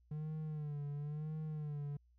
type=tone with vibrato; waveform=triangle; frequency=150 Hz; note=D3; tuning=37 cents sharp; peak=-37 dBFS; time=0.11-1.97 s; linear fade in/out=5 ms; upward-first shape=sine; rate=0.98 Hz; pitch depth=70 cents each way; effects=added 60 Hz sine -66 dBFS peak until 2.18 s